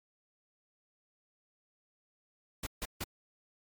pink noise bursts, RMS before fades -37 dBFS, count 3, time 2.63-3.041 s, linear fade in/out 5 ms, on 37 ms, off 150 ms, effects MP3 96 kbps

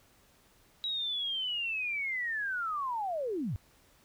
sine linear sweep, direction down, 3870 to 80.7 Hz, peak -31 dBFS, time 0.84-3.56 s, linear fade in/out 0 ms, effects pink hiss -64 dBFS RMS until 4.04 s

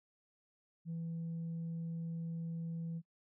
sine tone, 165.8 Hz, E3, 10 cents sharp, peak -36 dBFS, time 0.85-3.02 s, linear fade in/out 50 ms, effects noise-tail reverb RT60 0.1 s tail -26 dB re dry + tanh soft clip ceiling -36 dBFS

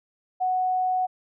sine tone, 740 Hz, F#5, in tune, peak -21 dBFS, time 0.4-1.07 s, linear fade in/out 20 ms, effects none

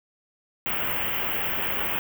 white band-stop noise, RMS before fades -27 dBFS, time 0.66-1.99 s, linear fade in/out 0 ms, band 3200 to 15000 Hz, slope 96 dB/octave, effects none

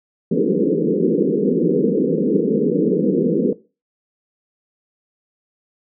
white band-pass noise, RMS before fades -17 dBFS, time 0.31-3.53 s, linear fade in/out 5 ms, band 160 to 490 Hz, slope 96 dB/octave, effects noise-tail reverb RT60 0.3 s tail -18 dB re dry

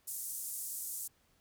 pink band-pass noise, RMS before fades -41 dBFS, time 0.07-1.08 s, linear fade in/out 10 ms, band 7900 to 15000 Hz, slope 24 dB/octave, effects pink hiss -71 dBFS RMS until 1.4 s

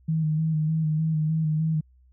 sine tone with vibrato, 157 Hz, D#3, 16 cents sharp, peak -21 dBFS, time 0.08-1.81 s, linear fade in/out 10 ms, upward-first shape square, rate 3.3 Hz, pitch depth 28 cents each way, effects added 63 Hz sine -54 dBFS peak until 2.12 s

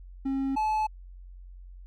triangle tone pair in turn, 270.2 / 862.8 Hz, C#4 / A5, -44 / -34 cents, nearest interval octave + minor sixth, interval 2010 cents, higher second, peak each -24 / -22 dBFS, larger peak second, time 0.25-0.56 / 0.56-0.87 s, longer neither, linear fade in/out 10 ms, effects added 45 Hz sine -43 dBFS peak until 1.86 s

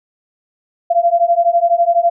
sine beating tone pair, 680 / 692 Hz, F5 / F5, -46 / -16 cents, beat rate 12 Hz, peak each -13 dBFS, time 0.9-2.1 s, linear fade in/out 10 ms, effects none

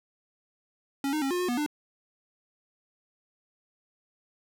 square tone with pitch steps, 276.3 / 307 / 271.6 / 356.5 / 360.9 / 242.9 / 298 Hz, C#4 / D#4 / C#4 / F4 / F#4 / B3 / D4, -6 / -23 / -35 / +36 / -43 / -29 / +25 cents, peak -27 dBFS, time 1.04-1.663 s, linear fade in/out 2 ms, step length 89 ms, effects none

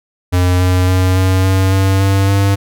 square tone with pitch steps, 90.1 / 91.3 / 92.53 / 93.76 / 95.02 / 96.29 / 97.58 / 98.88 Hz, F#2 / F#2 / F#2 / F#2 / F#2 / G2 / G2 / G2, -45 / -23 / +1 / +23 / +47 / -30 / -7 / +15 cents, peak -10 dBFS, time 0.32-2.56 s, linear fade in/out 20 ms, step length 280 ms, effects none

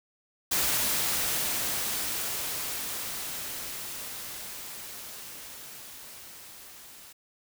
white noise with level ramp, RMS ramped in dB -26 to -49 dBFS, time 0.51-7.13 s, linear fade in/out 10 ms, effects none

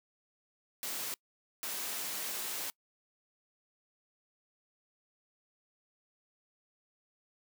white noise bursts at uneven times, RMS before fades -38 dBFS, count 2, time 0.83-1.14 / 1.63-2.7 s, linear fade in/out 0 ms, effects noise-tail reverb RT60 0.1 s tail -25 dB re dry + high-pass 200 Hz 12 dB/octave

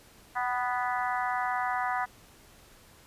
harmonic tone with a mistuned harmonic, 246.9 Hz, B3, in tune, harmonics 3 / 4 / 5 / 6 / 7 / 8, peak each -31 / -33 / -35 / -37 / -38 / -39 dBFS, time 0.35-2.06 s, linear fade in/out 20 ms, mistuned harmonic 3, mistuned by +19 cents, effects pink hiss -56 dBFS RMS until 3.06 s + resampled to 32000 Hz

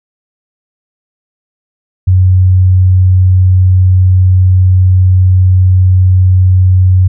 sine tone, 92.5 Hz, F#2, in tune, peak -3 dBFS, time 2.07-7.08 s, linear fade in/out 10 ms, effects none

